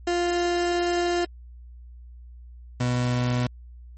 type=tone pair in turn; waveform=30% pulse; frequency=349.2 / 123.46 Hz; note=F4 / B2; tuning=0 / 0 cents; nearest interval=octave + tritone; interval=1800 cents; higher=first; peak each=-19 dBFS; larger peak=neither; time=0.07-1.25 / 2.8-3.47 s; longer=first; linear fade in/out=5 ms; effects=added 60 Hz sine -41 dBFS peak until 3.97 s + MP3 32 kbps